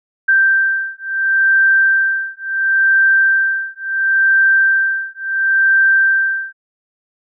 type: beating tone pair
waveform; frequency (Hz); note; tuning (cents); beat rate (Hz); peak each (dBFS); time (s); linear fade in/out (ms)
sine; 1568 / 1568.72; G6 / G6; 0 / +1; 0.72; -14; 0.28-6.53; 10
effects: none